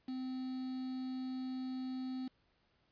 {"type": "tone with quantisation", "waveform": "triangle", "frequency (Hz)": 258.2, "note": "C4", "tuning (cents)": -23, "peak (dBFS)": -36, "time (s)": [0.08, 2.28], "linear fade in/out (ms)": 5, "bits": 9, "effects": ["pink hiss -75 dBFS RMS until 2.91 s", "resampled to 11025 Hz"]}